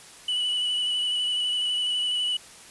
triangle tone with vibrato, 2960 Hz, F#7, in tune, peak -22 dBFS, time 0.28-2.37 s, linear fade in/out 5 ms, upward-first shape square, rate 12 Hz, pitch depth 16 cents each way, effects white hiss -47 dBFS RMS until 2.7 s + resampled to 24000 Hz

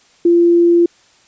sine tone, 343.3 Hz, F4, 30 cents flat, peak -7 dBFS, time 0.25-0.86 s, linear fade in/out 5 ms, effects white hiss -51 dBFS RMS until 1.27 s + resampled to 16000 Hz

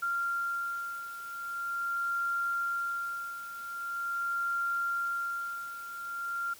sine beating tone pair, 1386 / 1386.43 Hz, F6 / F6, -14 / -13 cents, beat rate 0.43 Hz, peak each -32 / -37 dBFS, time 0.02-6.54 s, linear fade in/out 10 ms, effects white hiss -53 dBFS RMS until 6.59 s

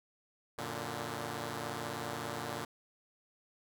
5% pulse chord, Gb augmented, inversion none, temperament equal with one note detuned, 91.44 / 116.54 / 146.83 Hz, Gb2 / Bb2 / D3, -20 / 0 / 0 cents, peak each -35 / -29 / -30 dBFS, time 0.58-2.65 s, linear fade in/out 5 ms, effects none

